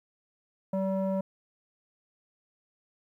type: tone with low-pass filter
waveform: square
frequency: 191.8 Hz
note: G3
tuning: 37 cents flat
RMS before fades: -29 dBFS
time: 0.73-1.21 s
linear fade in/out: 5 ms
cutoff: 720 Hz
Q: 8.6
effects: 11-bit